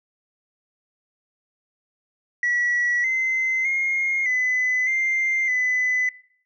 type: tone with pitch steps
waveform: sine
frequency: 1937 / 2062 / 2139 / 2010 / 2095 / 2006 Hz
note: B6 / C7 / C7 / B6 / C7 / B6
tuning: -34 / -26 / +38 / +30 / +2 / +26 cents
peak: -18 dBFS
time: 2.43-6.09 s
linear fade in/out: 2 ms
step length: 610 ms
effects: noise-tail reverb RT60 0.6 s tail -20 dB re dry + tanh soft clip ceiling -16 dBFS